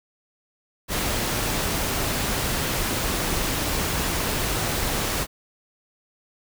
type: noise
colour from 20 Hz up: pink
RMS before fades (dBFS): -25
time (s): 0.88-5.27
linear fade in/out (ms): 50
effects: none